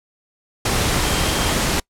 sine tone in noise, 3187 Hz, G7, 28 cents sharp, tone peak -30 dBFS, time 1.04-1.54 s, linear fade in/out 5 ms, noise pink, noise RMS -19 dBFS, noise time 0.65-1.8 s, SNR -14 dB, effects noise-tail reverb RT60 0.1 s tail -26 dB re dry + low-pass 11000 Hz 12 dB/octave

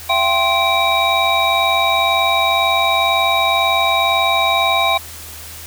sine tone cluster, 674 / 776 / 1054 / 2333 / 3804 Hz, E5 / G5 / C6 / D7 / A#7, +38 / -18 / +12 / -12 / +34 cents, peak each -19 dBFS, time 0.09-4.98 s, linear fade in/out 10 ms, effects added 80 Hz sine -38 dBFS peak until 5.66 s + white hiss -34 dBFS RMS until 5.66 s

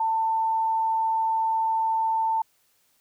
sine tone, 893 Hz, A5, 25 cents sharp, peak -21 dBFS, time 0-2.42 s, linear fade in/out 5 ms, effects white hiss -66 dBFS RMS until 3 s

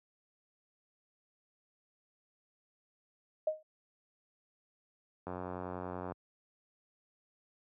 sine tone with exponential decay, 622.3 Hz, D#5, in tune, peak -25 dBFS, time 3.47-3.63 s, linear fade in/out 5 ms, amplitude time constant 34 ms
click train, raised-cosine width 1 ms, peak -26 dBFS, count 78, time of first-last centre 5.27-6.121 s, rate 90.5 Hz
effects high-pass 80 Hz 12 dB/octave

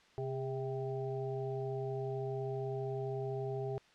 harmonic tone with a mistuned harmonic, 130.81 Hz, C3, in tune, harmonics 1 / 3 / 5 / 6, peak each -39 / -38 / -46 / -47 dBFS, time 0.18-3.78 s, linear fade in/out 0 ms, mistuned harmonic 3, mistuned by +52 cents, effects white hiss -64 dBFS RMS until 3.94 s + low-pass 4000 Hz 12 dB/octave

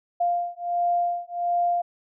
sine beating tone pair, 698 / 699.4 Hz, F5 / F5, -1 / +2 cents, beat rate 1.4 Hz, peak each -25 dBFS, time 0.2-1.82 s, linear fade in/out 10 ms, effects none

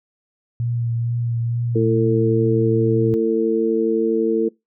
sine tone with vibrato, 117.8 Hz, A#2, 19 cents sharp, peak -19 dBFS, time 0.6-3.14 s, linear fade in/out 0 ms, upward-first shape triangle, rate 2.2 Hz, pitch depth 24 cents each way
harmonic tone, 112.2 Hz, A2, 34 cents sharp, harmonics 2 / 3 / 4, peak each -23 / -20 / -18 dBFS, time 1.75-4.49 s, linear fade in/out 10 ms
effects noise-tail reverb RT60 0.2 s tail -24 dB re dry

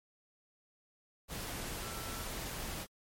sine tone in noise, 1339 Hz, E6, 27 cents sharp, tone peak -49 dBFS, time 1.79-2.25 s, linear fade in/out 50 ms, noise pink, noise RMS -41 dBFS, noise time 1.28-2.87 s, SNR -11 dB, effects MP3 64 kbps

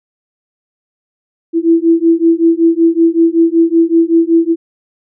sine beating tone pair, 329.2 / 334.5 Hz, E4 / E4, -2 / +25 cents, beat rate 5.3 Hz, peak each -10 dBFS, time 1.53-4.56 s, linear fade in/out 50 ms, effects none

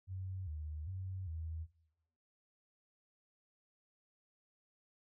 sine tone with pitch steps, 93.9 / 76.6 / 94 / 80.7 Hz, F#2 / D#2 / F#2 / E2, +26 / -27 / +28 / -36 cents, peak -40 dBFS, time 0.07-1.67 s, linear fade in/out 50 ms, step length 400 ms, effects noise-tail reverb RT60 0.8 s tail -17 dB re dry

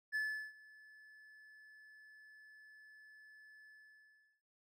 triangle tone with ADSR envelope, 1730 Hz, A6, 30 cents flat, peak -32 dBFS, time 0.12-4.42 s, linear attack 34 ms, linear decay 370 ms, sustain -24 dB, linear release 740 ms, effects none

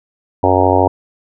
harmonic tone, 93 Hz, F#2, 9 cents sharp, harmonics 1 / 3 / 4 / 5 / 6 / 7 / 8 / 9 / 10, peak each -18 / -18 / -18 / -18 / -18 / -18 / -18 / -18 / -18 dBFS, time 0.43-0.88 s, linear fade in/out 5 ms, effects none

